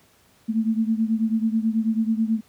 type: beating tone pair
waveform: sine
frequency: 220 / 229.2 Hz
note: A3 / A#3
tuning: 0 / -29 cents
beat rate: 9.2 Hz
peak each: -21 / -24 dBFS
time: 0.48-2.41 s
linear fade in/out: 20 ms
effects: pink hiss -58 dBFS RMS until 2.48 s + high-pass 60 Hz 12 dB/octave